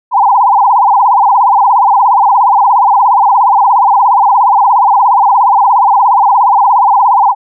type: tone with vibrato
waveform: sine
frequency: 892 Hz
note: A5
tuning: 23 cents sharp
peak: -4 dBFS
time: 0.11-7.35 s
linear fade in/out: 50 ms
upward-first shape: sine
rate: 17 Hz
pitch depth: 230 cents each way
effects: none